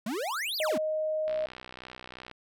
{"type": "exponential two-way sweep", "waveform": "square", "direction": "up then down", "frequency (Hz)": [196.5, 5030, 196.5], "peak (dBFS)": -31, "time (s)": [0.06, 0.78], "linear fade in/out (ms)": 5, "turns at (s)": 0.57}
{"type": "tone", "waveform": "sine", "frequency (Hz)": 622.3, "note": "D#5", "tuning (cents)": 0, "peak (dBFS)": -27, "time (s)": [0.6, 1.46], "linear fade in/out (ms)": 2}
{"type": "click train", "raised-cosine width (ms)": 0.3, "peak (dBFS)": -27, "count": 66, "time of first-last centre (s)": [1.28, 2.313], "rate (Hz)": 62.9}
{"effects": []}